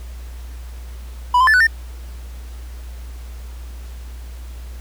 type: tone with pitch steps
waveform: triangle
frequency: 986 / 1035 / 1750 / 1491 / 1809 Hz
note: B5 / C6 / A6 / F#6 / A6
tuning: -3 / -19 / -10 / +13 / +48 cents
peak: -8 dBFS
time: 1.34-1.67 s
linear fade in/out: 5 ms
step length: 66 ms
effects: added 60 Hz sine -30 dBFS peak until 4.8 s + pink hiss -46 dBFS RMS until 4.8 s